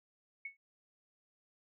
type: tone with exponential decay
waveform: sine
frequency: 2209 Hz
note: C#7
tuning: 7 cents flat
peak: -37 dBFS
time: 0.45-0.57 s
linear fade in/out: 5 ms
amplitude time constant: 26 ms
effects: none